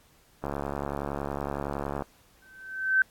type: click train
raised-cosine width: 1 ms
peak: -17 dBFS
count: 113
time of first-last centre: 0.44-2.022 s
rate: 70.8 Hz
type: tone with exponential growth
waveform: sine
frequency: 1541 Hz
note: G6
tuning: 30 cents flat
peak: -16 dBFS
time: 2.42-3.02 s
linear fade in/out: 2 ms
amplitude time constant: 130 ms
effects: pink hiss -61 dBFS RMS until 3.1 s + AAC 64 kbps